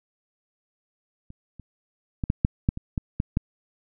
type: clicks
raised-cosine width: 5 ms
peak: -30 / -29 / -14 / -9 / -6 / -7 / -20 / -13 / -11 / -9 dBFS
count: 10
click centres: 1.304 / 1.597 / 2.238 / 2.301 / 2.449 / 2.689 / 2.774 / 2.978 / 3.201 / 3.371 s
effects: none